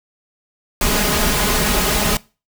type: noise with comb filter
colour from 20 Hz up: pink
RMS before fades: -17 dBFS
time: 0.81-2.17 s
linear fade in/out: 2 ms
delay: 4.8 ms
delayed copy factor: +0.7
effects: noise-tail reverb RT60 0.3 s tail -21 dB re dry